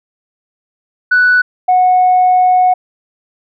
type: tone pair in turn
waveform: sine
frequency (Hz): 1484 / 733.5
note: F#6 / F#5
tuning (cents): +5 / -15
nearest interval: octave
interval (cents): 1220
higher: first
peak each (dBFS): -5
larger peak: neither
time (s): 1.11-1.42 / 1.68-2.74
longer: second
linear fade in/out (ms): 10
effects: tanh soft clip ceiling -3 dBFS